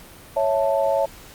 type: chord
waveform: sine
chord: A major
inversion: first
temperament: equal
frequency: 554.4 / 659.3 / 880 Hz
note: C#5 / E5 / A5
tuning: 0 / 0 / 0 cents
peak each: -20 / -22 / -25 dBFS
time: 0.36-1.06 s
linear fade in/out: 10 ms
effects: pink hiss -44 dBFS RMS until 1.34 s + Opus 48 kbps